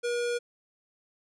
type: tone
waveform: square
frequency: 479.5 Hz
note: A#4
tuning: 49 cents sharp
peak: -28 dBFS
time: 0.03-0.39 s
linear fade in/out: 20 ms
effects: resampled to 22050 Hz